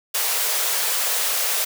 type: high-pass noise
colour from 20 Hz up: white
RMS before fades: -22 dBFS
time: 0.14-1.65 s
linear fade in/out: 10 ms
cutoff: 410 Hz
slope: 96 dB/octave
effects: none